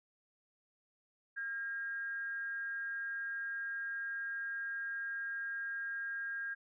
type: tone with amplitude modulation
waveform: sine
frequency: 1618 Hz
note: G#6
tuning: 46 cents flat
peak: -35 dBFS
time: 1.36-6.55 s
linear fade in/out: 20 ms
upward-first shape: sine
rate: 245 Hz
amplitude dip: 40%
effects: none